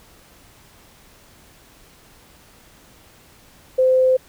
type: tone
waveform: sine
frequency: 516 Hz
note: C5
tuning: 24 cents flat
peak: -12 dBFS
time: 3.78-4.17 s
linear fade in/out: 10 ms
effects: pink hiss -50 dBFS RMS until 4.28 s